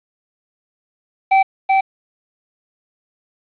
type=tone with echo; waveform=square; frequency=773 Hz; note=G5; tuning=24 cents flat; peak=-10 dBFS; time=1.31-1.43 s; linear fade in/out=10 ms; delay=380 ms; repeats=1; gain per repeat=-2 dB; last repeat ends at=1.81 s; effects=resampled to 8000 Hz + 7-bit